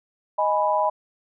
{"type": "chord", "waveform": "sine", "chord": "G# minor", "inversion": "second", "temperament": "equal", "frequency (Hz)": [622.3, 830.6, 987.8], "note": ["D#5", "G#5", "B5"], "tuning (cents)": [0, 0, 0], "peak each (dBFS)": [-23, -24, -22], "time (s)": [0.38, 0.9], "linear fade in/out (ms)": 10, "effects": []}